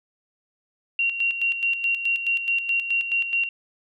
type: tone with tremolo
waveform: sine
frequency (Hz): 2754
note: F7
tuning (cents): -25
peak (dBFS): -19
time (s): 0.99-3.49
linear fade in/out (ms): 2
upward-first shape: square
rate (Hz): 4.7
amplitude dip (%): 60
effects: none